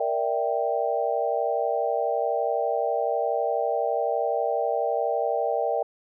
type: chord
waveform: sine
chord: E half-diminished seventh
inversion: second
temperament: equal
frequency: 466.2 / 587.3 / 659.3 / 784 Hz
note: Bb4 / D5 / E5 / G5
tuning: 0 / 0 / 0 / 0 cents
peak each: -28 dBFS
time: 0-5.83 s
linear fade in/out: 5 ms
effects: none